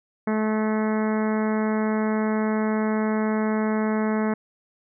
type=harmonic tone; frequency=216.4 Hz; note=A3; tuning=29 cents flat; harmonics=1 / 2 / 3 / 4 / 5 / 6 / 7 / 8 / 9 / 10; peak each=-22 / -28 / -32 / -34 / -36 / -38 / -39 / -40 / -41 / -42 dBFS; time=0.27-4.34 s; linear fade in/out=5 ms; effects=none